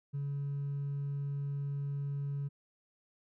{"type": "tone with hard clipping", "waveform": "triangle", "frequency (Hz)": 141.2, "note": "C#3", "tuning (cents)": 32, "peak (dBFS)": -33, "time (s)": [0.13, 2.49], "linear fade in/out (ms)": 20, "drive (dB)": 2, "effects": []}